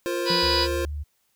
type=chord; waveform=square; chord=F suspended fourth; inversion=none; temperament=equal with one note detuned; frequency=349.2 / 466.2 / 527.8 Hz; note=F4 / Bb4 / C5; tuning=0 / 0 / +15 cents; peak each=-28 / -34 / -30 dBFS; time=0.06-0.85 s; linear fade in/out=0 ms
type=harmonic tone; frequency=492.1 Hz; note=B4; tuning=6 cents flat; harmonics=1 / 2 / 3 / 4 / 5 / 6 / 7 / 8 / 9 / 10; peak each=-35 / -27 / -35 / -36 / -36 / -33 / -36 / -29 / -31 / -24 dBFS; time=0.25-0.68 s; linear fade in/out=50 ms
type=tone with exponential decay; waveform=triangle; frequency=174.61 Hz; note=F3; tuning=in tune; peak=-24 dBFS; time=0.3-0.81 s; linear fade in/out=2 ms; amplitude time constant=110 ms
type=tone with vibrato; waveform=sine; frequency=73.42 Hz; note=D2; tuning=in tune; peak=-28 dBFS; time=0.42-1.04 s; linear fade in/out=20 ms; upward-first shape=triangle; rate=6.3 Hz; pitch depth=13 cents each way
effects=white hiss -69 dBFS RMS until 1.35 s